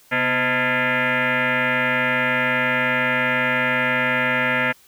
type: tone with frequency modulation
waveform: sine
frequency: 132.8 Hz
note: C3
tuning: 26 cents sharp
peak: -17 dBFS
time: 0.11-4.73 s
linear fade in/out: 20 ms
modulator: 380 Hz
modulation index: 6
effects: white hiss -53 dBFS RMS until 4.87 s